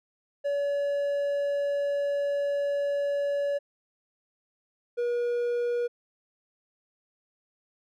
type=tone pair in turn; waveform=triangle; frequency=569 / 480.2 Hz; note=C#5 / B4; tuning=+45 / -49 cents; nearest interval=minor third; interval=294 cents; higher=first; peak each=-23 dBFS; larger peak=neither; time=0.44-3.59 / 4.97-5.88 s; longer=first; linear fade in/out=20 ms; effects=none